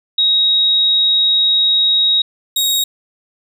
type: tone pair in turn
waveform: sine / sawtooth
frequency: 3790 / 3773 Hz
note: A#7 / A#7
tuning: +28 / +20 cents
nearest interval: unison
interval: 8 cents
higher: first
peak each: -10 dBFS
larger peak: neither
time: 0.18-2.22 / 2.56-2.84 s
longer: first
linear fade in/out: 5 ms
effects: none